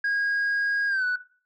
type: tone with pitch glide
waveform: sine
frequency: 1637 to 1483.9 Hz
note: G#6 to F#6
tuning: -25 to +5 cents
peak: -20 dBFS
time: 0.04-1.16 s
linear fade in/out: 5 ms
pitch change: -170 cents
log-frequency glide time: 0.88-1.05 s
effects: noise-tail reverb RT60 0.4 s tail -17 dB re dry + tanh soft clip ceiling -21 dBFS